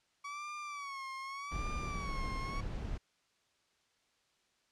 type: tone with vibrato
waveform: 30% pulse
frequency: 1130 Hz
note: C#6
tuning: 33 cents sharp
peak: -38 dBFS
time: 0.24-2.61 s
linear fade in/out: 10 ms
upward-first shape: sine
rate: 0.84 Hz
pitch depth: 100 cents each way
type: noise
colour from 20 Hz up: brown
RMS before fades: -39 dBFS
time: 1.51-2.98 s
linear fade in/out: 10 ms
effects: white hiss -74 dBFS RMS until 4.71 s + low-pass 6000 Hz 12 dB/octave